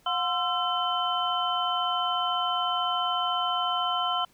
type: tone cluster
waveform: sine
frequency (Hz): 722 / 1038 / 1343 / 3061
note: F#5 / C6 / E6 / G7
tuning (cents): -43 / -14 / +32 / -42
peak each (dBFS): -30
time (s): 0.06-4.25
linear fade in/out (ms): 5
effects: pink hiss -62 dBFS RMS until 4.33 s